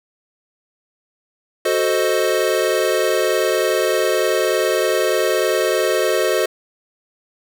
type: chord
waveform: square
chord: F# diminished seventh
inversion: none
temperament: equal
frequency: 370 / 440 / 523.3 / 622.3 Hz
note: F#4 / A4 / C5 / Eb5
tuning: 0 / 0 / 0 / 0 cents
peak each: -22 dBFS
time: 1.65-6.46 s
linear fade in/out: 5 ms
effects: none